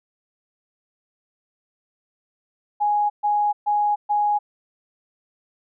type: tone bursts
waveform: sine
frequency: 830.6 Hz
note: G#5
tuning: in tune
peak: -17 dBFS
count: 4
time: 2.8-4.39 s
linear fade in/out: 20 ms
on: 300 ms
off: 130 ms
effects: none